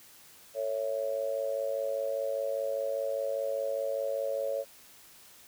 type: tone with amplitude modulation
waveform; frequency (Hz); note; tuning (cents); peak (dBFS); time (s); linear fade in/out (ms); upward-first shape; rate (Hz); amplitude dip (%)
sine; 554.4; C#5; 0; -25; 0.54-4.65; 50; sine; 105; 90
effects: white hiss -55 dBFS RMS until 5.47 s